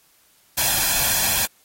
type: noise with comb filter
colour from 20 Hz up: white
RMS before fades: -20 dBFS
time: 0.57-1.46 s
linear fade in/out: 10 ms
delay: 1.2 ms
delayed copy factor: +0.65
effects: white hiss -58 dBFS RMS until 1.64 s + AAC 48 kbps